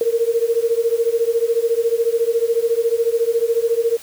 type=beating tone pair; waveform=sine; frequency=456.1 / 470.1 Hz; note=A#4 / A#4; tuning=-38 / +15 cents; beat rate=14 Hz; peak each=-18 dBFS; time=0.01-3.97 s; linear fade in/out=2 ms; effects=white hiss -40 dBFS RMS until 4.02 s